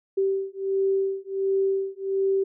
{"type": "beating tone pair", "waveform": "sine", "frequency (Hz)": [387.6, 389], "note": ["G4", "G4"], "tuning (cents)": [-20, -13], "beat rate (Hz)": 1.4, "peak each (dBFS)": -25, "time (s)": [0.17, 2.44], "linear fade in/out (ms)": 10, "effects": []}